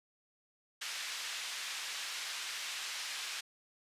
pink band-pass noise, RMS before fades -41 dBFS, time 0.81-3.41 s, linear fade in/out 10 ms, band 2000 to 6500 Hz, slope 12 dB/octave, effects resampled to 32000 Hz

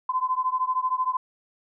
sine beating tone pair, 1018 / 1031 Hz, C6 / C6, -48 / -26 cents, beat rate 13 Hz, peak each -25 / -26 dBFS, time 0.09-1.17 s, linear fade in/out 5 ms, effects none

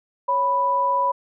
sine tone pair together, 554.4 / 987.8 Hz, C#5 / B5, 0 / 0 cents, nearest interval minor seventh, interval 1000 cents, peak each -26 / -18 dBFS, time 0.28-1.12 s, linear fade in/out 10 ms, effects none

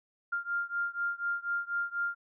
sine beating tone pair, 1396.9 / 1401 Hz, F6 / F6, 0 / +5 cents, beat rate 4.1 Hz, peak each -33 / -34 dBFS, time 0.32-2.15 s, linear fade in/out 10 ms, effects none

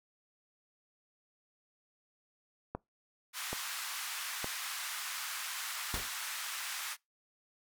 clicks, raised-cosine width 1 ms, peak -22 dBFS, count 3, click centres 2.75 / 3.53 / 4.444 s
pink band-pass noise, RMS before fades -40 dBFS, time 3.33-6.97 s, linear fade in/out 50 ms, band 1100 to 16000 Hz, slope 24 dB/octave
pink noise with exponential decay, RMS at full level -33 dBFS, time 5.94-6.13 s, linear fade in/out 0 ms, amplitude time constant 40 ms
effects noise-tail reverb RT60 0.2 s tail -25 dB re dry

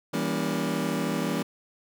30% pulse chord, E diminished seventh, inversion none, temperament just, 164.81 / 197.78 / 237.3 / 284.8 Hz, E3 / G3 / Bb3 / Db4, 0 / +16 / +31 / +47 cents, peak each -29 dBFS, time 0.13-1.43 s, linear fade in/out 10 ms, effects none

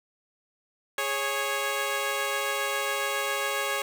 10% pulse tone pair together, 415.3 / 551.3 Hz, G#4 / C#5, 0 / -10 cents, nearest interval perfect fourth, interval 490 cents, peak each -23 / -20 dBFS, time 0.98-3.82 s, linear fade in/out 2 ms, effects none

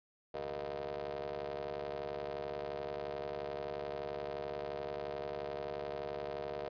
25% pulse ring-modulated tone, 71.5 Hz, D2, 46 cents flat, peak -32 dBFS, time 0.34-6.69 s, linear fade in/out 5 ms, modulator 545 Hz, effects resampled to 11025 Hz

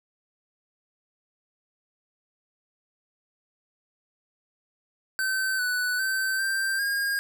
square tone with pitch steps, 1539 / 1487 / 1544 / 1571 / 1622 Hz, G6 / F#6 / G6 / G6 / G#6, -32 / +8 / -27 / +3 / -41 cents, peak -25 dBFS, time 5.19-7.19 s, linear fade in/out 0 ms, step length 400 ms, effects none

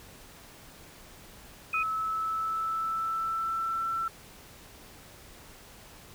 sine tone, 2489 Hz, D#7, in tune, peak -28 dBFS, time 1.73-1.83 s, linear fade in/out 5 ms
sine tone with pitch glide, 1300 to 1340.4 Hz, E6 to E6, -24 to +29 cents, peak -28 dBFS, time 1.74-4.08 s, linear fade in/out 2 ms, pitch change +53 cents, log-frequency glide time 1.93-3.87 s
effects pink hiss -51 dBFS RMS until 6.14 s

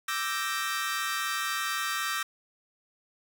sawtooth chord, E half-diminished seventh, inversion third, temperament equal, 1174.7 / 1318.5 / 1568 / 1864.7 Hz, D6 / E6 / G6 / Bb6, 0 / 0 / 0 / 0 cents, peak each -31 dBFS, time 0.08-2.23 s, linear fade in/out 5 ms, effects none

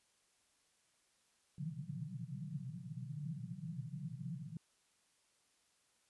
white band-pass noise, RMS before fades -45 dBFS, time 1.58-4.57 s, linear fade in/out 2 ms, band 120 to 180 Hz, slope 96 dB/octave, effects white hiss -75 dBFS RMS until 6.09 s + resampled to 24000 Hz

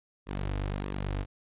sawtooth tone with flanger, 49 Hz, G1, in tune, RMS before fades -33 dBFS, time 0.26-1.26 s, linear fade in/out 50 ms, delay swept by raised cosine 1.3 to 5.3 ms, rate 1.6 Hz, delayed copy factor -0.55, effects resampled to 8000 Hz

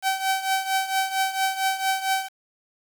sawtooth tone with tremolo, 768 Hz, G5, 36 cents flat, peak -15 dBFS, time 0.02-2.29 s, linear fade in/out 50 ms, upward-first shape triangle, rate 4.4 Hz, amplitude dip 80%, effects 7-bit

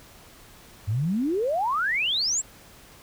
sine exponential sweep, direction up, 95.6 to 7890 Hz, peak -22 dBFS, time 0.87-2.42 s, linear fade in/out 20 ms, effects pink hiss -50 dBFS RMS until 3.02 s

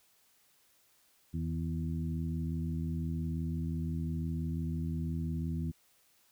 harmonic tone with a mistuned harmonic, 82.41 Hz, E2, in tune, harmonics 1 / 2 / 3 / 4, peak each -36 / -35 / -40 / -47 dBFS, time 1.33-5.72 s, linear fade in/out 20 ms, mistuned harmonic 2, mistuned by -36 cents, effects white hiss -68 dBFS RMS until 6.31 s

